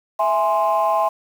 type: chord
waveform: sine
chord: E augmented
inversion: none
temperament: equal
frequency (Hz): 659.3 / 830.6 / 1046.5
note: E5 / G#5 / B#5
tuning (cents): 0 / 0 / 0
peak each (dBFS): -19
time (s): 0.19-1.09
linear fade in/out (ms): 10
effects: tanh soft clip ceiling -9 dBFS + 7-bit